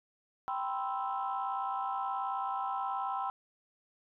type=chord; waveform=sine; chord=C major seventh; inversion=second; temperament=equal; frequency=784 / 987.8 / 1046.5 / 1318.5 Hz; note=G5 / B5 / C6 / E6; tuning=0 / 0 / 0 / 0 cents; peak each=-35 / -38 / -38 / -38 dBFS; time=0.48-3.3 s; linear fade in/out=0 ms; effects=tanh soft clip ceiling -24 dBFS